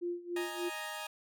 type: tone with tremolo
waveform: sine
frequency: 349.2 Hz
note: F4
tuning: in tune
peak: -32 dBFS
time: 0.01-0.7 s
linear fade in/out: 20 ms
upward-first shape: sine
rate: 3.4 Hz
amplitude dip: 85%
type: chord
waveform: 15% pulse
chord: D# suspended fourth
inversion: none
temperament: equal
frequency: 622.3 / 830.6 / 932.3 Hz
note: D#5 / G#5 / A#5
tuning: 0 / 0 / 0 cents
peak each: -37 dBFS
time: 0.36-1.07 s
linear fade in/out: 5 ms
effects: none